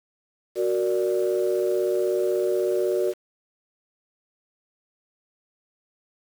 sine chord, Gb augmented, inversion none, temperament equal, 370 / 466.2 / 587.3 Hz, Gb4 / Bb4 / D5, 0 / 0 / 0 cents, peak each -22 / -26 / -26 dBFS, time 0.55-3.14 s, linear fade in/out 50 ms, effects tanh soft clip ceiling -13 dBFS + 7-bit

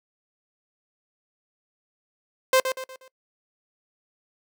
sawtooth tone with echo, 521 Hz, C5, 7 cents flat, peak -12 dBFS, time 2.53-2.6 s, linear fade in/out 2 ms, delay 120 ms, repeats 4, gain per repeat -8 dB, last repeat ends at 3.08 s, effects noise-tail reverb RT60 0.1 s tail -23 dB re dry

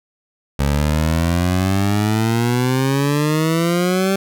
20% pulse exponential sweep, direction up, 69.3 to 196 Hz, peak -10 dBFS, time 0.59-4.16 s, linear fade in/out 5 ms, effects none

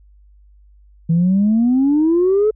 sine exponential sweep, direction up, 161.1 to 439.4 Hz, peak -10 dBFS, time 1.09-2.51 s, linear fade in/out 10 ms, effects tanh soft clip ceiling -8 dBFS + added 50 Hz sine -45 dBFS peak until 2.55 s

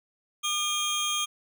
25% pulse tone pair together, 1210 / 3230 Hz, D#6 / G#7, -49 / -49 cents, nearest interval octave + perfect fourth, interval 1700 cents, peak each -27 / -24 dBFS, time 0.43-1.26 s, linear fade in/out 20 ms, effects none

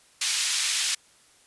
white band-pass noise, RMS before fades -26 dBFS, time 0.21-0.95 s, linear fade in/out 5 ms, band 2300 to 7000 Hz, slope 12 dB/octave, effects white hiss -58 dBFS RMS until 1.46 s + resampled to 24000 Hz

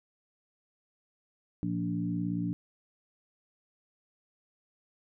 harmonic tone with a mistuned harmonic, 58 Hz, A#1, 8 cents flat, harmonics 2 / 3 / 4 / 5, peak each -37 / -32 / -40 / -34 dBFS, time 1.63-2.53 s, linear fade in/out 0 ms, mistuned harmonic 3, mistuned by +15 cents, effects none

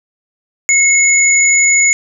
sine tone pair together, 2170 / 6889 Hz, C#7 / A8, -37 / -38 cents, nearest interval octave + minor sixth, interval 1999 cents, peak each -10 dBFS, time 0.69-1.93 s, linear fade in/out 0 ms, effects none

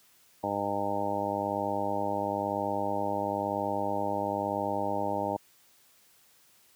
harmonic tone, 101 Hz, G#2, 48 cents flat, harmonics 1 / 2 / 3 / 4 / 5 / 6 / 7 / 8 / 9, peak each -42 / -39 / -37 / -41 / -37 / -34 / -41 / -34 / -35 dBFS, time 0.43-5.37 s, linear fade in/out 10 ms, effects white hiss -62 dBFS RMS until 6.75 s + high-pass 60 Hz 12 dB/octave

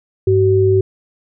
sine tone pair together, 101.08 / 379.2 Hz, G#2 / F#4, -46 / +43 cents, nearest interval octave + major seventh, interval 2289 cents, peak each -14 / -11 dBFS, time 0.27-0.81 s, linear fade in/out 5 ms, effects none

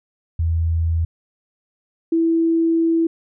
sine tone pair in turn, 82.41 / 329.6 Hz, E2 / E4, 0 / 0 cents, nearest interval 2 octaves, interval 2400 cents, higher second, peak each -16 / -14 dBFS, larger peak second, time 0.39-1.05 / 2.12-3.07 s, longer second, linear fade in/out 5 ms, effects none

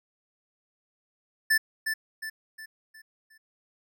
square tone with echo, 1760 Hz, A6, in tune, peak -20 dBFS, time 1.5-1.58 s, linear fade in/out 10 ms, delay 360 ms, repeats 5, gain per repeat -7 dB, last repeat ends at 3.38 s, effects none

